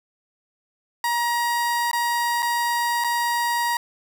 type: tone with dropouts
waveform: 30% pulse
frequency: 949 Hz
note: A#5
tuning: 31 cents sharp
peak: -18 dBFS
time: 1.04-3.77 s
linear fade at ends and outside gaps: 2 ms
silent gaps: 1.914-1.931 / 2.423-2.427 / 3.04-3.044 s
effects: none